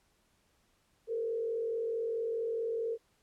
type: tone with frequency modulation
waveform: sine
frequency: 456.5 Hz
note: A#4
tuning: 36 cents flat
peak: -31 dBFS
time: 1.07-2.98 s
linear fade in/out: 50 ms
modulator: 44.6 Hz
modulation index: 0.63
effects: pink hiss -72 dBFS RMS until 3.22 s + low-pass 12000 Hz 12 dB/octave